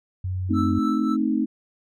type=tone; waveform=sine; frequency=92.5 Hz; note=F#2; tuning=in tune; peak=-24 dBFS; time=0.24-0.79 s; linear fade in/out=5 ms
type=chord; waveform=sine; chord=A diminished; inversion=none; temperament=equal; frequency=220 / 261.6 / 311.1 Hz; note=A3 / C4 / Eb4; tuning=0 / 0 / 0 cents; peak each=-24 dBFS; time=0.49-1.46 s; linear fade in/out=20 ms
type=tone with tremolo; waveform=triangle; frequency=1318.5 Hz; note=E6; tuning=in tune; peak=-24 dBFS; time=0.53-1.17 s; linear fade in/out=50 ms; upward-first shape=triangle; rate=3.6 Hz; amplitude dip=75%
effects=none